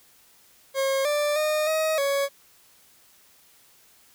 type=tone with pitch steps; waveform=40% pulse; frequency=540 / 590 / 612 / 631 / 558 Hz; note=C#5 / D5 / D#5 / D#5 / C#5; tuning=-45 / +8 / -29 / +24 / +11 cents; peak=-21 dBFS; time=0.74-2.29 s; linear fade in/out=50 ms; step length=310 ms; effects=white hiss -57 dBFS RMS until 4.14 s